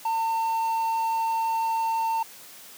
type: tone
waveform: triangle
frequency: 903 Hz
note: A5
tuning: 45 cents sharp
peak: -21 dBFS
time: 0.05-2.23 s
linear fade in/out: 5 ms
effects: white hiss -46 dBFS RMS until 2.77 s + high-pass 150 Hz 12 dB/octave